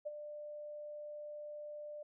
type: tone with ADSR envelope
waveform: sine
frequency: 595 Hz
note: D5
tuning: 22 cents sharp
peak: -36 dBFS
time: 0.05-2.03 s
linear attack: 19 ms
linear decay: 27 ms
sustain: -8 dB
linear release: 6 ms
effects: none